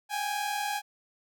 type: tone pair together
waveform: sawtooth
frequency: 789.7 / 830 Hz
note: G5 / G#5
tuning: +13 / -1 cents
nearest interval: minor second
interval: 86 cents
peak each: -31 / -27 dBFS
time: 0.09-0.82 s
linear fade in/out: 50 ms
effects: none